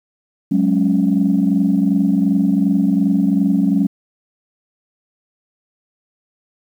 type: chord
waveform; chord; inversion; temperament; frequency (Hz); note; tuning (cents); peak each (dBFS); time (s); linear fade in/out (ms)
sine; F# suspended second; none; equal; 185 / 207.7 / 277.2; F#3 / G#3 / C#4; 0 / 0 / 0; -16; 0.51-3.87; 10
effects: tanh soft clip ceiling -5 dBFS + 8-bit